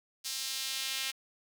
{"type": "tone with high-pass filter sweep", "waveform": "sawtooth", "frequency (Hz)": 266.3, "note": "C4", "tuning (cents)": 31, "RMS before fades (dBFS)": -36, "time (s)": [0.24, 1.12], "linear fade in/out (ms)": 20, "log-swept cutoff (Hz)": [4700, 2800], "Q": 1.4, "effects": ["9-bit"]}